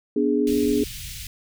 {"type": "chord", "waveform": "sine", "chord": "G# diminished", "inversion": "first", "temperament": "equal", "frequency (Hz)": [246.9, 293.7, 415.3], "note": ["B3", "D4", "G#4"], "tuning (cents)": [0, 0, 0], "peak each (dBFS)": [-23, -22, -22], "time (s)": [0.16, 0.84], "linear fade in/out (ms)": 5}
{"type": "band-stop noise", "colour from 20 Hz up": "pink", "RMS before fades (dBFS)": -35, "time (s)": [0.47, 1.27], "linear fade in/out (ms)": 2, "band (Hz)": [130, 2400], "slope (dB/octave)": 24}
{"effects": []}